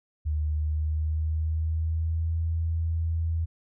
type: tone with pitch glide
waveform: sine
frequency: 76.1 to 82.03 Hz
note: D#2 to E2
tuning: -38 to -8 cents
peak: -24 dBFS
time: 0.25-3.46 s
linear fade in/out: 20 ms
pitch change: +130 cents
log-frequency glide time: 0.51-2.37 s
effects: none